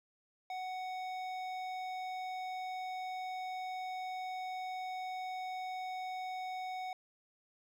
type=tone with hard clipping; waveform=sine; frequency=743 Hz; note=F#5; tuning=7 cents sharp; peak=-40 dBFS; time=0.5-6.93 s; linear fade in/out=2 ms; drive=12 dB; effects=none